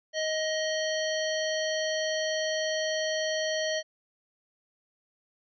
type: harmonic tone with a mistuned harmonic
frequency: 627 Hz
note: D#5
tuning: 13 cents sharp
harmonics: 1 / 3 / 5 / 7 / 9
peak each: -29 / -34 / -36 / -37 / -39 dBFS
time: 0.13-3.83 s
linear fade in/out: 50 ms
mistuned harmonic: 9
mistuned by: +47 cents
effects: none